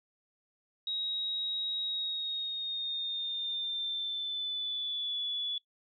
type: tone with pitch glide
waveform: sine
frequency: 3803 to 3427 Hz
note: A#7 to A7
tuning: +34 to -46 cents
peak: -32 dBFS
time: 0.87-5.58 s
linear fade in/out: 2 ms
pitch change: -180 cents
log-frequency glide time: 1.82-5.18 s
effects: noise-tail reverb RT60 0.1 s tail -19 dB re dry